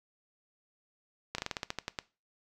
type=slowing click train; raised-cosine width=0.2 ms; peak=-16 dBFS; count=11; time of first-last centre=1.35-1.988 s; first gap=33 ms; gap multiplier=1.14; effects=noise-tail reverb RT60 0.3 s tail -20 dB re dry